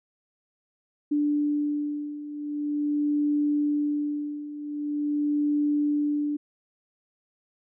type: beating tone pair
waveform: sine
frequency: 293.7 / 294.14 Hz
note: D4 / D4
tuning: 0 / +3 cents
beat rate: 0.44 Hz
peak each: -29 / -25 dBFS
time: 1.11-6.37 s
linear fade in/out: 10 ms
effects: none